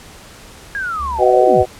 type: linear sweep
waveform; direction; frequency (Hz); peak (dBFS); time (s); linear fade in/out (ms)
sine; down; 1661.2 to 58.27; -19; 0.75-1.63; 0
type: tone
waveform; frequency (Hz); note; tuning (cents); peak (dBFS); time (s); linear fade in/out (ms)
triangle; 69.8; C#2; +13; -24; 0.99-1.21; 10
type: harmonic tone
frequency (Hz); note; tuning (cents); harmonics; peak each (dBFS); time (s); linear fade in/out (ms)
124.9; B2; +20; 3 / 4 / 5 / 6; -14 / -14 / -14 / -14; 1.18-1.66; 50
effects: pink hiss -39 dBFS RMS until 1.79 s + low-pass 11000 Hz 12 dB/octave